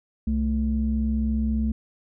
sine tone pair together, 65.41 / 220 Hz, C2 / A3, 0 / 0 cents, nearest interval octave + major sixth, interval 2100 cents, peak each -23 dBFS, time 0.27-1.72 s, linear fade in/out 5 ms, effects tanh soft clip ceiling -14 dBFS

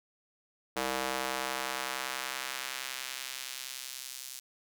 square tone with high-pass filter sweep, 65.3 Hz, C2, 3 cents flat, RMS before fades -37 dBFS, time 0.76-4.4 s, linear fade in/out 10 ms, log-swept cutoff 470 to 5700 Hz, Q 0.73, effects none

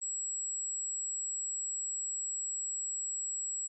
sine tone, 7740 Hz, B8, 36 cents flat, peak -34 dBFS, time 0.01-3.68 s, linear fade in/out 20 ms, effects none

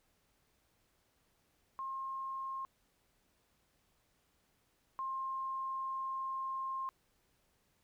sine tone pair in turn, 1068 / 1062 Hz, C6 / C6, +35 / +25 cents, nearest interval unison, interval 10 cents, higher first, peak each -38 / -36 dBFS, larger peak second, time 1.79-2.65 / 4.99-6.89 s, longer second, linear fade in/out 0 ms, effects pink hiss -75 dBFS RMS until 7.83 s

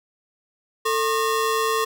35% pulse ring-modulated tone, 762 Hz, G5, 49 cents flat, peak -15 dBFS, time 0.85-1.85 s, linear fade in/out 10 ms, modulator 316 Hz, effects none

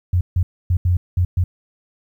sine tone bursts at uneven times, 89.1 Hz, F2, 35 cents sharp, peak -13 dBFS, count 6, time 0.13-0.21 / 0.36-0.43 / 0.7-0.77 / 0.85-0.97 / 1.17-1.25 / 1.37-1.44 s, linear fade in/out 5 ms, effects 9-bit

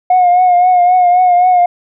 sine tone with vibrato, 721 Hz, F#5, 45 cents flat, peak -4 dBFS, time 0.1-1.66 s, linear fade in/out 5 ms, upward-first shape triangle, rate 3.8 Hz, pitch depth 47 cents each way, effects tanh soft clip ceiling -3 dBFS

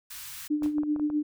white band-stop noise, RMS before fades -41 dBFS, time 0.1-0.48 s, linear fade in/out 10 ms, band 140 to 1100 Hz, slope 24 dB/octave
sine tone with tremolo, 299 Hz, D4, 31 cents sharp, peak -22 dBFS, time 0.5-1.23 s, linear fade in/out 10 ms, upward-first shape sine, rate 7.8 Hz, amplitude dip 60%
clicks, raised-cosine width 1 ms, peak -27 dBFS, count 7, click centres 0.623 / 0.661 / 0.783 / 0.834 / 0.962 / 0.997 / 1.101 s
pink noise with exponential decay, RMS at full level -42 dBFS, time 0.63-0.81 s, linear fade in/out 2 ms, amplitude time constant 37 ms
effects none

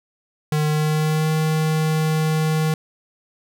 square tone with pitch glide, 152.2 to 156.75 Hz, D#3 to D#3, -38 to +13 cents, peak -18 dBFS, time 0.52-2.74 s, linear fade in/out 2 ms, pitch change +51 cents, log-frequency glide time 0.67-1.3 s, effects none

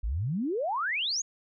sine exponential sweep, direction up, 47.48 to 6900 Hz, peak -27 dBFS, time 0.03-1.22 s, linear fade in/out 10 ms, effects none

